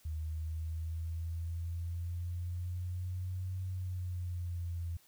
sine exponential two-way sweep, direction up then down, 77.78 to 93.3 to 84 Hz, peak -35 dBFS, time 0.05-4.97 s, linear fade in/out 5 ms, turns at 3.63 s, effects white hiss -65 dBFS RMS until 5.07 s

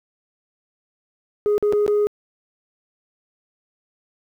sine tone with dropouts, 415.7 Hz, G#4, 2 cents sharp, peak -13 dBFS, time 1.46-2.07 s, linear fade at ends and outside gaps 0 ms, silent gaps 1.58-1.626 / 1.725-1.733 / 1.864-1.879 s, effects tanh soft clip ceiling -14 dBFS + 9-bit

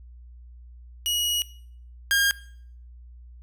sawtooth tone pair in turn, 2904 / 1615.8 Hz, F#7 / G#6, -33 / -48 cents, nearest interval minor seventh, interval 1015 cents, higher first, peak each -20 / -15 dBFS, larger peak second, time 1.06-1.42 / 2.11-2.31 s, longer first, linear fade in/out 0 ms, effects noise-tail reverb RT60 0.6 s tail -21 dB re dry + added 60 Hz sine -43 dBFS peak until 3.42 s

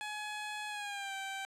15% pulse tone with pitch glide, 844 to 778.4 Hz, G#5 to G5, +28 to -12 cents, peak -32 dBFS, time 0.01-1.45 s, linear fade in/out 0 ms, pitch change -140 cents, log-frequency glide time 0.68-1.14 s, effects low-pass 9000 Hz 12 dB/octave

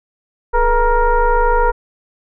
sine tone with frequency modulation, 485.4 Hz, B4, 30 cents flat, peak -10 dBFS, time 0.53-1.72 s, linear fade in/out 20 ms, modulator 459 Hz, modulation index 1.6, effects none

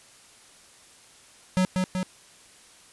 square tone with echo, 185 Hz, F#3, in tune, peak -20 dBFS, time 1.57-1.65 s, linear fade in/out 0 ms, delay 190 ms, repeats 2, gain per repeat -3 dB, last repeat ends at 2.03 s, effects white hiss -53 dBFS RMS until 2.92 s + resampled to 24000 Hz

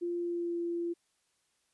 sine tone with pitch glide, 346.9 to 342.3 Hz, F4 to F4, -12 to -35 cents, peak -31 dBFS, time 0.01-0.94 s, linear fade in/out 20 ms, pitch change -23 cents, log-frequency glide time 0.19-0.58 s, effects white hiss -75 dBFS RMS until 1.73 s + resampled to 24000 Hz

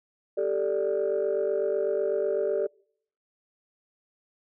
sine chord, G suspended second, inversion none, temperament equal, 392 / 440 / 587.3 Hz, G4 / A4 / D5, 0 / 0 / 0 cents, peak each -27 dBFS, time 0.37-2.67 s, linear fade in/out 10 ms, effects noise-tail reverb RT60 0.6 s tail -26 dB re dry + tanh soft clip ceiling -18 dBFS

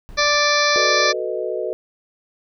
brown noise with exponential decay, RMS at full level -37 dBFS, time 0.09-1.01 s, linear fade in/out 0 ms, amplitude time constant 200 ms
harmonic tone, 587.3 Hz, D5, in tune, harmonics 1 / 2 / 3 / 4 / 6 / 7 / 8 / 9 / 10, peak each -21 / -21 / -21 / -23 / -28 / -24 / -26 / -26 / -28 dBFS, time 0.17-1.13 s, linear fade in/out 20 ms
sine chord, B dominant seventh, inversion second, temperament equal, 370 / 440 / 493.9 / 622.3 Hz, F#4 / A4 / B4 / D#5, 0 / 0 / 0 / 0 cents, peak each -27 dBFS, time 0.76-1.73 s, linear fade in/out 0 ms
effects none

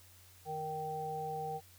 harmonic tone, 155.56 Hz, D#3, in tune, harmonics 1 / 3 / 5, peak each -46 / -42 / -38 dBFS, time 0.45-1.61 s, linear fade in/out 50 ms, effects added 91 Hz sine -61 dBFS peak until 1.78 s + white hiss -61 dBFS RMS until 1.78 s

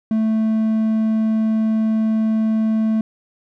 triangle tone, 220 Hz, A3, in tune, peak -13 dBFS, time 0.11-3.01 s, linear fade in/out 2 ms, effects none

